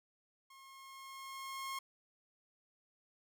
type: tone with level ramp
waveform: sawtooth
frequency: 1077 Hz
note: C6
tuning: 50 cents sharp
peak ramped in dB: -53 to -35 dBFS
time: 0.5-1.79 s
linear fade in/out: 5 ms
effects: none